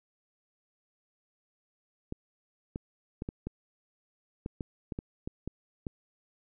clicks, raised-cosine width 3 ms, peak -22 dBFS, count 12, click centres 2.124 / 2.759 / 3.221 / 3.289 / 3.47 / 4.461 / 4.608 / 4.922 / 4.989 / 5.275 / 5.476 / 5.868 s, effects none

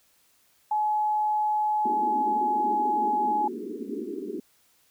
sine tone with pitch glide, 849 to 842.6 Hz, G#5 to G#5, +38 to +25 cents, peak -22 dBFS, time 0.71-3.48 s, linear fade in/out 5 ms, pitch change -13 cents, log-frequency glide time 1.9-2.74 s
white band-pass noise, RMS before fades -34 dBFS, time 1.85-4.4 s, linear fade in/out 5 ms, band 210 to 420 Hz, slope 96 dB/octave
effects white hiss -64 dBFS RMS until 4.9 s

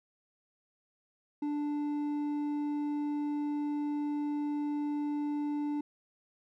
sine tone with hard clipping, 293.7 Hz, D4, in tune, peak -32 dBFS, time 1.42-5.81 s, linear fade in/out 5 ms, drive 5 dB, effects none

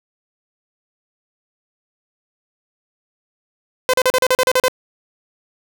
sawtooth tone bursts, 511 Hz, C5, 41 cents flat, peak -8 dBFS, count 10, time 3.89-4.682 s, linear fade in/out 0 ms, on 45 ms, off 38 ms, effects none

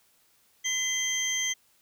sine tone cluster, 2033 / 3179 / 6220 Hz, B6 / G7 / G8, +50 / +24 / -14 cents, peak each -30 / -30 / -28 dBFS, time 0.64-1.54 s, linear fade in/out 20 ms, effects tanh soft clip ceiling -21 dBFS + white hiss -65 dBFS RMS until 1.81 s

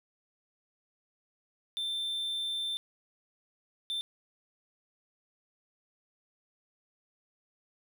triangle tone bursts at uneven times, 3560 Hz, A7, 20 cents sharp, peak -30 dBFS, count 2, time 1.77-2.77 / 3.9-4.01 s, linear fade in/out 0 ms, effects none

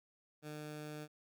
15% pulse tone, 151.1 Hz, D3, 50 cents sharp, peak -38 dBFS, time 0.42-1.08 s, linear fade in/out 50 ms, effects none

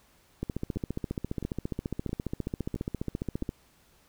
two click trains, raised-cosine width 3 ms, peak -22 / -18 dBFS, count 5 / 46, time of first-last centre 0.76-3.427 / 0.43-3.491 s, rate 1.5 / 14.7 Hz, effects pink hiss -63 dBFS RMS until 4.08 s

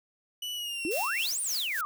40% pulse tone with pitch glide, 2960 to 2714 Hz, F#7 to E7, 0 to +50 cents, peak -32 dBFS, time 0.42-1.26 s, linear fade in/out 5 ms, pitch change -150 cents, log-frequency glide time 0.54-0.86 s
sine exponential two-way sweep, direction up then down, 293.7 to 9760 to 1138 Hz, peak -29 dBFS, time 0.85-1.85 s, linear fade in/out 0 ms, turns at 1.41 s
blue noise with tremolo, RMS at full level -35 dBFS, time 0.91-1.81 s, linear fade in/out 2 ms, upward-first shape sine, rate 3.5 Hz, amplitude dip 70%
effects none

